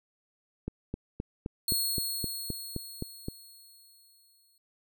click train, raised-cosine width 3 ms, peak -20 dBFS, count 11, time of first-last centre 0.68-3.284 s, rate 3.84 Hz
15% pulse tone with exponential decay, 4316 Hz, C#8, 47 cents flat, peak -19 dBFS, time 1.68-4.58 s, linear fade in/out 2 ms, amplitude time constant 630 ms
effects none

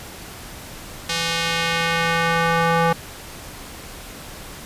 square tone with band-pass filter sweep, 166.9 Hz, E3, 22 cents sharp, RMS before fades -20 dBFS, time 1.09-2.93 s, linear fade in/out 5 ms, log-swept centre 4200 to 960 Hz, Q 1, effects pink hiss -37 dBFS RMS until 4.65 s + resampled to 32000 Hz

